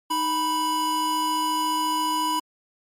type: tone pair together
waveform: square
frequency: 310.7 / 986.4 Hz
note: D#4 / B5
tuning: -2 / -2 cents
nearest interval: octave + minor sixth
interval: 2000 cents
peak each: -31 / -23 dBFS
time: 0.1-2.4 s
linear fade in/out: 10 ms
effects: MP3 64 kbps